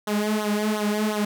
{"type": "tone with flanger", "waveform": "sawtooth", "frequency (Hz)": 211.2, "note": "G#3", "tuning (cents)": 29, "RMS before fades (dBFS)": -24, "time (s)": [0.07, 1.25], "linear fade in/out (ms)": 5, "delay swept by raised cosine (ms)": [0.4, 4], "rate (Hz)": 2.8, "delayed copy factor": -0.9, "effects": []}